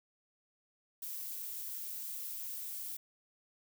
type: noise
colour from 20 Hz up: violet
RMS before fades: -42 dBFS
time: 1.02-2.97 s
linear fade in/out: 5 ms
effects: none